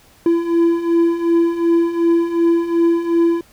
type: beating tone pair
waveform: triangle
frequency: 335.1 / 337.8 Hz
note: E4 / E4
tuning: +29 / +42 cents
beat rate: 2.7 Hz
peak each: -17 / -12 dBFS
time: 0.26-3.41 s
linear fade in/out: 2 ms
effects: pink hiss -50 dBFS RMS until 3.52 s